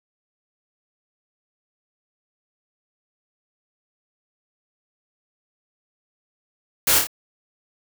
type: noise with echo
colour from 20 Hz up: white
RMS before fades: -18 dBFS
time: 6.87-6.99 s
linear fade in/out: 5 ms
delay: 27 ms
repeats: 3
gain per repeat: -4 dB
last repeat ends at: 7.071 s
effects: none